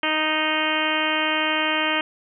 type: harmonic tone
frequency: 310.8 Hz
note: D#4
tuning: 2 cents flat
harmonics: 1 / 2 / 3 / 4 / 5 / 6 / 7 / 8 / 9 / 10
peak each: -29 / -29 / -29 / -29 / -29 / -29 / -29 / -29 / -29 / -29 dBFS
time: 0.03-2.01 s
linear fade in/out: 2 ms
effects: none